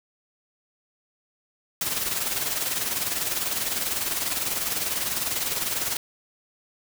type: noise with tremolo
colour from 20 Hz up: white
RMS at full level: -25 dBFS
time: 1.81-5.97 s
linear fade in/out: 2 ms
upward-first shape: sine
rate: 20 Hz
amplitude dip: 55%
effects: none